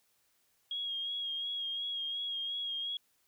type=tone with vibrato; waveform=sine; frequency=3279 Hz; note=G#7; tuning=23 cents flat; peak=-34 dBFS; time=0.71-2.97 s; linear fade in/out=2 ms; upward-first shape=sine; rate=2.8 Hz; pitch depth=30 cents each way; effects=white hiss -73 dBFS RMS until 3.27 s